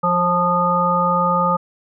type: harmonic tone with a mistuned harmonic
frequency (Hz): 175.7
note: F3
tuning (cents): +11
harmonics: 1 / 3 / 5 / 7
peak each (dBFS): -22 / -22 / -21 / -17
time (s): 0.03-1.57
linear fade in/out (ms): 10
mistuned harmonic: 3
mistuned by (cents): +20
effects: none